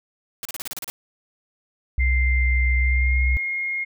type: noise bursts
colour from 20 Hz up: white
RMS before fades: -31 dBFS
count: 9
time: 0.43-0.9 s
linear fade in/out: 0 ms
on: 22 ms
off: 34 ms
type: tone with vibrato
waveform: sine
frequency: 64 Hz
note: C2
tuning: 38 cents flat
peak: -17 dBFS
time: 1.98-3.37 s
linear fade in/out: 0 ms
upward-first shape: square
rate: 1.2 Hz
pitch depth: 9 cents each way
type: tone with pitch glide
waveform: sine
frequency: 2093 to 2142 Hz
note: C7 to C7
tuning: 0 to +40 cents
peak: -23 dBFS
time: 1.99-3.85 s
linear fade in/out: 20 ms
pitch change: +40 cents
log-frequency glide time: 2.83-3.24 s
effects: none